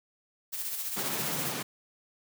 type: noise with tremolo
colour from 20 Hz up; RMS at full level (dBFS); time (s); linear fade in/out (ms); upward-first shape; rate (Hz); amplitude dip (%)
blue; -33; 0.52-1.53; 20; sine; 15; 45
type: high-pass noise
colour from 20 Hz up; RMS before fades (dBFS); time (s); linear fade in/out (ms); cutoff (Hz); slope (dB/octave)
pink; -35; 0.96-1.63; 10; 120; 96
effects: none